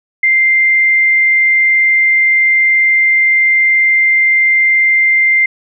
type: tone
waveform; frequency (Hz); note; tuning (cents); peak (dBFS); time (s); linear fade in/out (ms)
sine; 2093; C7; 0; -7; 0.23-5.46; 5
effects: none